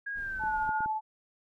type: tone with pitch glide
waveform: sine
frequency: 1637 to 1433.3 Hz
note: G#6 to F6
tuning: -25 to +45 cents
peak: -33 dBFS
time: 0.06-0.86 s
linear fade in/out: 10 ms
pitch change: -230 cents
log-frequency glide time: 0.17-0.58 s
type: noise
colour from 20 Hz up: brown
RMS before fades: -47 dBFS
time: 0.14-0.72 s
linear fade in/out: 50 ms
type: tone with tremolo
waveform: sine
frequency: 868 Hz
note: A5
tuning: 24 cents flat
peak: -27 dBFS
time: 0.39-1.01 s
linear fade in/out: 50 ms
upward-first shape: sine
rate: 14 Hz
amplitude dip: 30%
type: clicks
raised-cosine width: 3 ms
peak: -31 dBFS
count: 4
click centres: 0.438 / 0.692 / 0.806 / 0.86 s
effects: none